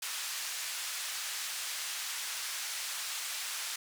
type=band-pass noise; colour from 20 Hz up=white; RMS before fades=-38 dBFS; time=0.02-3.76 s; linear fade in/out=5 ms; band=1200 to 8400 Hz; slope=12 dB/octave; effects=none